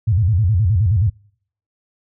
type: tone with vibrato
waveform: sine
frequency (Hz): 98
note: G2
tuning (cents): 0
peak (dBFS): -12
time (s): 0.07-1.1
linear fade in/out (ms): 10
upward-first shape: square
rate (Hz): 9.5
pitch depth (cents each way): 210
effects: noise-tail reverb RT60 0.6 s tail -26 dB re dry